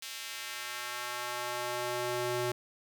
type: tone with high-pass filter sweep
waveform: square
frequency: 122.2 Hz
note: B2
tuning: 18 cents flat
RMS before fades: -36 dBFS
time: 0.02-2.52 s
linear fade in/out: 5 ms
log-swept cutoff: 3100 to 280 Hz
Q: 0.95
effects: none